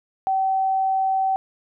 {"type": "tone", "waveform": "sine", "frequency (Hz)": 767, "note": "G5", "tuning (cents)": -38, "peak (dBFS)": -18, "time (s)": [0.27, 1.36], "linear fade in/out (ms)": 0, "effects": []}